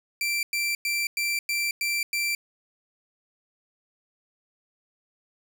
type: tone bursts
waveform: sawtooth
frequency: 2349 Hz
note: D7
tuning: in tune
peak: -21 dBFS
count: 7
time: 0.21-2.35 s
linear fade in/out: 2 ms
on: 220 ms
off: 100 ms
effects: none